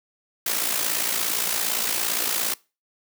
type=noise with amplitude modulation; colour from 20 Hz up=white; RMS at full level=-22 dBFS; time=0.46-2.54 s; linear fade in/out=5 ms; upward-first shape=sine; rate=57.4 Hz; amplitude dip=60%; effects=noise-tail reverb RT60 0.3 s tail -23 dB re dry + high-pass 200 Hz 12 dB/octave